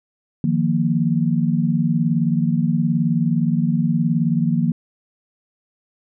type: chord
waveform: sine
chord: Eb suspended second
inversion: none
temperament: equal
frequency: 155.56 / 174.61 / 233.1 Hz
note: Eb3 / F3 / Bb3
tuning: 0 / 0 / 0 cents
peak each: -20 dBFS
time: 0.44-4.72 s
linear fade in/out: 2 ms
effects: none